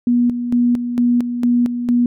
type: tone with tremolo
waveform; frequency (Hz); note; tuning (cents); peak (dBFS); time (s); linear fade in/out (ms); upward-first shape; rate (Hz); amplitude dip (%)
sine; 241.8; B3; -36; -11; 0.07-2.06; 2; square; 2.2; 60
effects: none